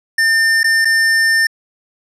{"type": "tone with dropouts", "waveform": "square", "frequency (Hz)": 1800, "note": "A6", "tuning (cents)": 39, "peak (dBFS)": -11, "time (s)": [0.18, 1.47], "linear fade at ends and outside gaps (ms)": 5, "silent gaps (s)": [[0.632, 0.642], [0.848, 0.853]], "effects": ["low-pass 10000 Hz 12 dB/octave"]}